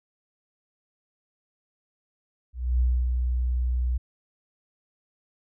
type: tone with ADSR envelope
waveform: sine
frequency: 61.74 Hz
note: B1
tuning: in tune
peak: -18 dBFS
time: 2.53-3.98 s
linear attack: 270 ms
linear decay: 260 ms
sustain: -4 dB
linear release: 11 ms
effects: none